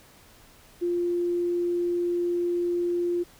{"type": "tone", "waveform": "sine", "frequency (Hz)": 349.2, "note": "F4", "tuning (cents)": 0, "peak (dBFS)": -23, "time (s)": [0.81, 3.24], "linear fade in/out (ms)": 20, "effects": ["pink hiss -54 dBFS RMS until 3.39 s"]}